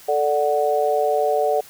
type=chord; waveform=sine; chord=D major; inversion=second; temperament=equal; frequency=440 / 587.3 / 740 Hz; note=A4 / D5 / F#5; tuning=0 / 0 / 0 cents; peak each=-21 dBFS; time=0.08-1.61 s; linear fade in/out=10 ms; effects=white hiss -45 dBFS RMS until 1.69 s